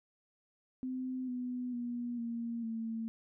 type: tone with pitch steps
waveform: sine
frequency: 256.9 / 248.7 / 240.8 / 233.1 / 225.7 Hz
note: C4 / B3 / B3 / A#3 / A3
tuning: -32 / +12 / -44 / 0 / +44 cents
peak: -35 dBFS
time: 0.83-3.08 s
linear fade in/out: 0 ms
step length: 450 ms
effects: none